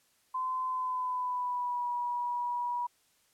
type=tone with pitch glide; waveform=sine; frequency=1026 to 969 Hz; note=C6 to B5; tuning=-34 to -33 cents; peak=-30 dBFS; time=0.34-2.87 s; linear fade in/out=10 ms; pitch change=-99 cents; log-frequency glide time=0.66-1.9 s; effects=white hiss -69 dBFS RMS until 3.33 s + low-pass 12000 Hz 12 dB/octave